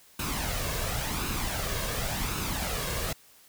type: noise with flanger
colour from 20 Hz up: pink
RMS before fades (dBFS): -31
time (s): 0.19-3.13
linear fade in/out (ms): 5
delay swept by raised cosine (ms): 0.76 to 1.86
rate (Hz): 0.92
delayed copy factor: +0.5
effects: white hiss -57 dBFS RMS until 3.48 s